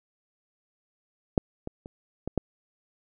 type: clicks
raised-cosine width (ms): 2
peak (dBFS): -6 / -20 / -27 / -18 / -10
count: 5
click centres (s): 1.378 / 1.674 / 1.859 / 2.276 / 2.377
effects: none